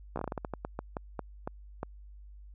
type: slowing click train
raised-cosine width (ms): 1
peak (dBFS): -20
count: 16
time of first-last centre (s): 0.16-1.831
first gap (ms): 14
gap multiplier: 1.26
effects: added 50 Hz sine -47 dBFS peak until 2.54 s